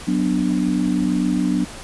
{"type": "chord", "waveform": "sine", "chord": "B minor", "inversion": "second", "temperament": "equal", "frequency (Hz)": [185, 246.9, 293.7], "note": ["F#3", "B3", "D4"], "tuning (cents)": [0, 0, 0], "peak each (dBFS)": -21, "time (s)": [0.07, 1.65], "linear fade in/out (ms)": 10, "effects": ["pink hiss -36 dBFS RMS until 1.83 s", "resampled to 24000 Hz"]}